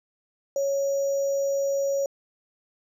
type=tone with sample-and-hold; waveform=sine; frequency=554.4 Hz; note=C#5; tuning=in tune; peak=-22 dBFS; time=0.56-2.06 s; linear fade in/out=2 ms; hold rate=6300 Hz; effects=low-pass 11000 Hz 12 dB/octave